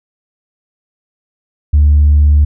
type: tone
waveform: sine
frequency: 73.7 Hz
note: D2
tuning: 7 cents sharp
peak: -3 dBFS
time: 1.73-2.45 s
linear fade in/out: 10 ms
effects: tanh soft clip ceiling -2 dBFS